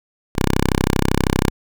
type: tone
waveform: 5% pulse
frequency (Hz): 32.7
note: C1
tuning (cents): 0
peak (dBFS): -4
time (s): 0.35-1.5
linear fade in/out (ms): 10
effects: none